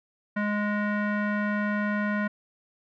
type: tone with low-pass filter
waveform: square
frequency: 207.7 Hz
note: G#3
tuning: in tune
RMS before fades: -27 dBFS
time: 0.36-2.28 s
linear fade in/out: 10 ms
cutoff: 1700 Hz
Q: 4.9
effects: none